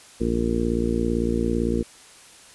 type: harmonic tone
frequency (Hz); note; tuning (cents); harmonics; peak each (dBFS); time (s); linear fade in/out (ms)
57.8; A#1; -14; 1 / 2 / 3 / 4 / 5 / 6 / 7 / 8; -28 / -32 / -31 / -25 / -30 / -27 / -33 / -29; 0.2-1.83; 10
effects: white hiss -48 dBFS RMS until 2.54 s + resampled to 24000 Hz